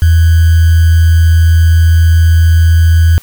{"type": "tone with sample-and-hold", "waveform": "sine", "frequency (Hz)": 82.41, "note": "E2", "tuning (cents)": 0, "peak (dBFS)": -3, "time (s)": [0.02, 3.18], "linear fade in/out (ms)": 0, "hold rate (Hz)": 1575, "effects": ["white hiss -39 dBFS RMS until 3.22 s"]}